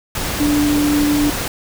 sine tone in noise, 293.7 Hz, D4, in tune, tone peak -13 dBFS, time 0.4-1.3 s, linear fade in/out 2 ms, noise pink, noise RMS -22 dBFS, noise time 0.15-1.48 s, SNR +6 dB, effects none

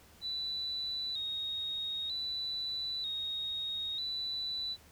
sine tone with vibrato, 3858 Hz, B7, 41 cents flat, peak -34 dBFS, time 0.21-4.77 s, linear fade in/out 50 ms, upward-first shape square, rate 0.53 Hz, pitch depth 51 cents each way, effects added 77 Hz sine -64 dBFS peak until 4.91 s + pink hiss -60 dBFS RMS until 4.91 s

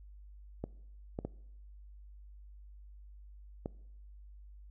clicks, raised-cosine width 2 ms, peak -23 dBFS, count 4, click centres 0.64 / 1.189 / 1.25 / 3.659 s, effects noise-tail reverb RT60 0.8 s tail -22 dB re dry + added 50 Hz sine -50 dBFS peak until 4.7 s

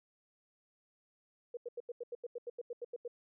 sine tone bursts, 479.5 Hz, A#4, 49 cents sharp, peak -38 dBFS, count 14, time 1.54-3.079 s, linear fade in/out 5 ms, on 31 ms, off 85 ms, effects none

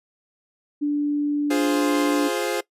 sine tone, 292.2 Hz, D4, 9 cents flat, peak -19 dBFS, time 0.81-2.29 s, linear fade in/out 20 ms
sawtooth chord, F minor, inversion none, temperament equal, 349.2 / 415.3 / 523.3 Hz, F4 / Ab4 / C5, 0 / 0 / 0 cents, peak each -23 dBFS, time 1.5-2.61 s, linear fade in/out 10 ms
effects noise-tail reverb RT60 0.1 s tail -20 dB re dry + resampled to 32000 Hz

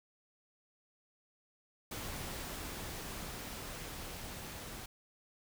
pink noise with level ramp, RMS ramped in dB -42 to -46 dBFS, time 1.91-4.86 s, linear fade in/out 5 ms, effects none

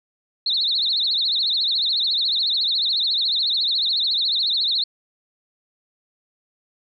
sine tone with vibrato, 3951 Hz, B7, in tune, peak -18 dBFS, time 0.46-4.84 s, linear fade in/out 5 ms, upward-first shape triangle, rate 14 Hz, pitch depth 210 cents each way, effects none

